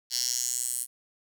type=tone with high-pass filter sweep; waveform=10% pulse; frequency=123.47 Hz; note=B2; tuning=in tune; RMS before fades=-30 dBFS; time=0.1-0.87 s; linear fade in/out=50 ms; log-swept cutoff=4800 to 9800 Hz; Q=3.8; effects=none